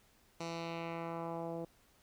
10% pulse tone with low-pass filter sweep, 167 Hz, E3, 23 cents sharp, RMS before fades -41 dBFS, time 0.4-1.65 s, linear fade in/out 5 ms, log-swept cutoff 6400 to 510 Hz, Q 1.4, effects pink hiss -68 dBFS RMS until 2.02 s

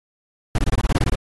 brown noise bursts, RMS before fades -17 dBFS, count 11, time 0.55-1.154 s, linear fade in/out 2 ms, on 34 ms, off 23 ms, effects AAC 32 kbps

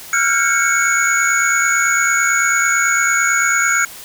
sine tone cluster, 1366 / 1435 / 1600 / 2215 / 6780 Hz, F6 / F6 / G6 / C#7 / G#8, -39 / +47 / +35 / -2 / +35 cents, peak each -19 dBFS, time 0.13-3.85 s, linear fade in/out 2 ms, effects white hiss -35 dBFS RMS until 4.04 s

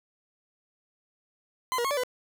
40% pulse tone with pitch steps, 1024 / 476.6 / 1088 / 579 / 501 Hz, C6 / A#4 / C#6 / D5 / B4, -38 / +38 / -33 / -25 / +25 cents, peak -25 dBFS, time 1.72-2.035 s, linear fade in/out 0 ms, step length 63 ms, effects 11-bit

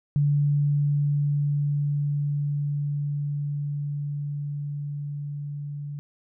sine tone with level ramp, 144.8 Hz, D3, 24 cents flat, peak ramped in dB -18 to -31 dBFS, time 0.16-5.99 s, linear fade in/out 0 ms, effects none

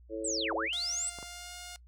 sine chord, A major, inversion second, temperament just, 330 / 440 / 550 Hz, E4 / A4 / C#5, +2 / 0 / -14 cents, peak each -38 dBFS, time 0.09-0.69 s, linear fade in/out 50 ms
sine linear two-way sweep, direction down then up, 8372 to 371.2 to 8372 Hz, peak -31 dBFS, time 0.24-1.1 s, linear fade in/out 10 ms, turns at 0.54 s
5% pulse tone with pitch glide, 700 to 711.4 Hz, F5 to F5, +4 to +32 cents, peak -31 dBFS, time 0.73-1.76 s, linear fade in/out 0 ms, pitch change +28 cents, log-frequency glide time 1.19-1.54 s
clicks, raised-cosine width 1 ms, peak -31 dBFS, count 2, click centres 1.187 / 1.228 s
effects noise-tail reverb RT60 0.1 s tail -23 dB re dry + added 60 Hz sine -53 dBFS peak until 1.87 s

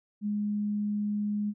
sine tone, 207.7 Hz, G#3, in tune, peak -27 dBFS, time 0.21-1.54 s, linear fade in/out 50 ms, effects none

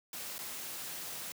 white noise with dropouts, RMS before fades -42 dBFS, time 0.13-1.32 s, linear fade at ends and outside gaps 2 ms, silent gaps 0.382-0.389 s, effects high-pass 100 Hz 12 dB/octave

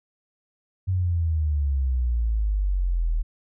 sine exponential sweep, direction down, 95.1 to 38.89 Hz, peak -20 dBFS, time 0.87-3.23 s, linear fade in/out 20 ms, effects none

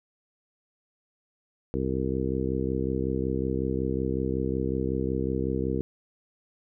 harmonic tone, 65.41 Hz, C2, in tune, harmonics 1 / 2 / 3 / 4 / 5 / 6 / 7, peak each -33 / -33 / -33 / -33 / -33 / -33 / -33 dBFS, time 1.74-5.81 s, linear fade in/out 0 ms, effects none

